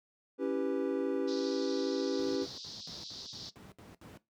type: chord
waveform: triangle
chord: C# half-diminished seventh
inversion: none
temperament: equal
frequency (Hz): 277.2 / 329.6 / 392 / 493.9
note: C#4 / E4 / G4 / B4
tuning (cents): 0 / 0 / 0 / 0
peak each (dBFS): -32 / -36 / -33 / -34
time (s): 0.38-2.47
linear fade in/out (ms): 50
type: band-pass noise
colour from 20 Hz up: pink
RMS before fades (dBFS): -46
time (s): 1.27-3.51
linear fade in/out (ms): 20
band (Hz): 3800 to 5400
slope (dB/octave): 48
type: noise bursts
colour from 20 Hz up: brown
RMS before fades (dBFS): -45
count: 9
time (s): 2.19-4.174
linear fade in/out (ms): 0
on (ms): 160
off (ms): 68
effects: noise-tail reverb RT60 0.2 s tail -17 dB re dry + high-pass 150 Hz 12 dB/octave